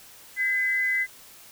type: tone pair together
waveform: sine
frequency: 1606.4 / 2024 Hz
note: G6 / B6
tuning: +42 / +42 cents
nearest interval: major third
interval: 400 cents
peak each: -33 / -22 dBFS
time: 0.36-1.07 s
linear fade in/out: 50 ms
effects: white hiss -49 dBFS RMS until 1.51 s